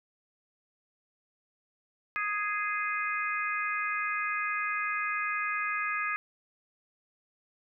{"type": "harmonic tone", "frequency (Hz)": 415.3, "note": "G#4", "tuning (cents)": 0, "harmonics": [3, 4, 5, 6], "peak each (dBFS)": [-33, -34, -35, -36], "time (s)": [2.16, 6.16], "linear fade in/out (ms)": 0, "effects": []}